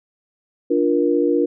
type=chord; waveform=sine; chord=Bb major; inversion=first; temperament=equal with one note detuned; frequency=293.7 / 349.2 / 473.5 Hz; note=D4 / F4 / Bb4; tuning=0 / 0 / +27 cents; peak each=-19 dBFS; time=0.7-1.46 s; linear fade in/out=10 ms; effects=none